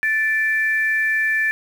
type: tone pair together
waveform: sine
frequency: 1756 / 2344 Hz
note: A6 / D7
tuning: -4 / -4 cents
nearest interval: perfect fourth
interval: 500 cents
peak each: -17 / -25 dBFS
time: 0.03-1.51 s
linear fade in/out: 0 ms
effects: 7-bit